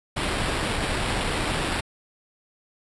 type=noise with sample-and-hold; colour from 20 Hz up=pink; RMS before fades=-26 dBFS; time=0.16-1.81 s; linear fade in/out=10 ms; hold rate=6300 Hz; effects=resampled to 24000 Hz